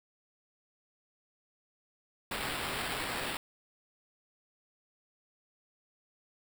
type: noise with sample-and-hold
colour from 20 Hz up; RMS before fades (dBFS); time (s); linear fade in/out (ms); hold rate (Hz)
white; -36; 2.31-3.37; 2; 6300
effects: none